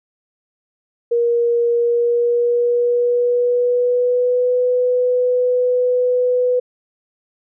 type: tone with pitch glide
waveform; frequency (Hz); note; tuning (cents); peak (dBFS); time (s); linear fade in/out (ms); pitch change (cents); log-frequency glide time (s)
sine; 472.5 to 497.4; A#4 to B4; +23 to +12; -13; 1.11-6.6; 10; +89; 1.73-4.56
effects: none